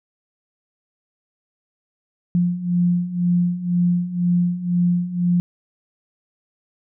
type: beating tone pair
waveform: sine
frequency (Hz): 174.61 / 176.61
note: F3 / F3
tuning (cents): 0 / +20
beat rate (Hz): 2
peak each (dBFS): -22 / -18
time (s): 2.35-5.4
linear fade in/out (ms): 0
effects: none